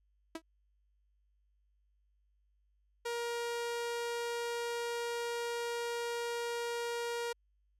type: tone with exponential decay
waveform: sawtooth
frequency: 324.9 Hz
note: E4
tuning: 25 cents flat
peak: -32 dBFS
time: 0.35-0.42 s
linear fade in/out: 5 ms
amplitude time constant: 15 ms
type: tone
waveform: sawtooth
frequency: 472.2 Hz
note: A#4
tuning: 22 cents sharp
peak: -31 dBFS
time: 3.05-7.33 s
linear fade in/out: 10 ms
effects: added 50 Hz sine -70 dBFS peak until 7.79 s + low-pass 11000 Hz 12 dB/octave